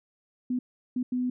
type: tone bursts at uneven times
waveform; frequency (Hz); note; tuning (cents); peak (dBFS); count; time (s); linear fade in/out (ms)
sine; 250; B3; +21; -25; 3; 0.5-0.59 / 0.96-1.03 / 1.12-1.3; 5
effects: none